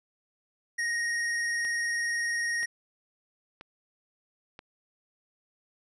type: tone with vibrato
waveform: square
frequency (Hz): 1871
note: A#6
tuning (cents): +6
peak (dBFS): -28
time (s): 0.78-2.66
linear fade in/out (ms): 10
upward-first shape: square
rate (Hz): 20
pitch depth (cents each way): 13
type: click train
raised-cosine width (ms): 0.3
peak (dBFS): -28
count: 4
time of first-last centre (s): 1.65-4.591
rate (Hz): 1.02
effects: resampled to 22050 Hz